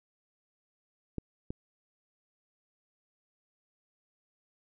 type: clicks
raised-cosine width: 3 ms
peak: -21 / -23 dBFS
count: 2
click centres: 1.183 / 1.505 s
effects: none